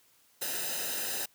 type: noise with comb filter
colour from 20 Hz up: white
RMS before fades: -34 dBFS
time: 0.41-1.26 s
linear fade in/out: 10 ms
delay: 0.89 ms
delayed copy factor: -0.75
effects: white hiss -65 dBFS RMS until 1.34 s + high-pass 60 Hz 12 dB/octave